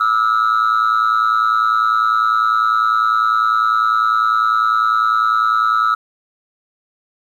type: tone with amplitude modulation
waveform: sine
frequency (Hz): 1300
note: E6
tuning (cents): -24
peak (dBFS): -6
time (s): 0-5.95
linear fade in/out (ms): 10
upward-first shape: sine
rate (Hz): 110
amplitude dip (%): 95
effects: tanh soft clip ceiling -8 dBFS + 8-bit